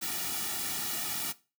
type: noise with comb filter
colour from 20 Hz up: white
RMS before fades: -34 dBFS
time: 0.01-1.33 s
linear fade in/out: 20 ms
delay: 1.9 ms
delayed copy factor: -0.95
effects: noise-tail reverb RT60 0.3 s tail -18 dB re dry